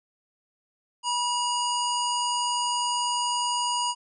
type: harmonic tone with a mistuned harmonic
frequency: 970 Hz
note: B5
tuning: 31 cents flat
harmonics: 1 / 3 / 5 / 7 / 9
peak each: -26 / -31 / -33 / -34 / -36 dBFS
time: 1.03-3.95 s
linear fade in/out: 50 ms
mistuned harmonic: 3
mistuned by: -19 cents
effects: none